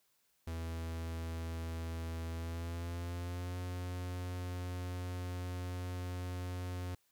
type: tone with pitch glide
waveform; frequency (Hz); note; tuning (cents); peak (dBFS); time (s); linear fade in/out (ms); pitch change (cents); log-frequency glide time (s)
45% pulse; 82.41 to 89.87; E2 to F#2; 0 to -50; -38; 0.47-6.95; 5; +150; 2.31-3.59
effects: white hiss -75 dBFS RMS until 7.11 s